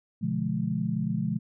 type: chord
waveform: sine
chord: B diminished seventh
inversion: none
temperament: equal with one note detuned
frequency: 123.47 / 146.83 / 174.61 / 212.8 Hz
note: B2 / D3 / F3 / Ab3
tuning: 0 / 0 / 0 / +42 cents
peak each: -33 / -33 / -30 / -30 dBFS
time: 0.21-1.39 s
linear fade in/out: 20 ms
effects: none